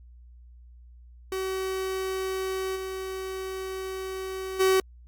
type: tone with level steps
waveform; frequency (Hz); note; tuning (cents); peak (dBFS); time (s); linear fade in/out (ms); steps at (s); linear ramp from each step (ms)
45% pulse; 379.3; F#4; +43; -28 / -32 / -19; 1.32-4.8; 2; 2.75 / 4.59; 20
effects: added 60 Hz sine -47 dBFS peak until 5.07 s + Opus 48 kbps